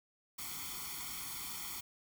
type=noise with comb filter; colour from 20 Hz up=white; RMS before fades=-43 dBFS; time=0.38-1.81 s; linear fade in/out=10 ms; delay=0.9 ms; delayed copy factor=+1; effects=none